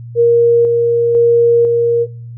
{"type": "tone with tremolo", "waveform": "sine", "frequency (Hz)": 470, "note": "A#4", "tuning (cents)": 14, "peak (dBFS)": -6, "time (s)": [0.15, 2.07], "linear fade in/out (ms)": 50, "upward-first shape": "square", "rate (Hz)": 1, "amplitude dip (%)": 30, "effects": ["noise-tail reverb RT60 0.5 s tail -26 dB re dry", "added 118 Hz sine -27 dBFS peak until 2.37 s"]}